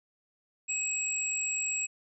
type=tone pair together; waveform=sine; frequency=2561 / 7674 Hz; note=D#7 / A#8; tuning=+49 / +49 cents; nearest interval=octave + perfect fifth; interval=1900 cents; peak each=-33 / -31 dBFS; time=0.68-1.87 s; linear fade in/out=20 ms; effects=none